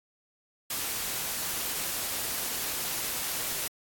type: noise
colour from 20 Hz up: white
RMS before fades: -32 dBFS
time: 0.7-3.68 s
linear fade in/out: 5 ms
effects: AAC 64 kbps